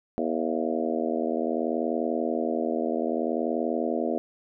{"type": "harmonic tone with a mistuned harmonic", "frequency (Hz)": 80.6, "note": "E2", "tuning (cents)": -38, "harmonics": [3, 4, 5, 6, 7, 8, 9], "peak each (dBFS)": [-30, -31, -32, -33, -33, -34, -35], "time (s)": [0.18, 4.18], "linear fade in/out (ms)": 0, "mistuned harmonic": 9, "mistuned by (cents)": -72, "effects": []}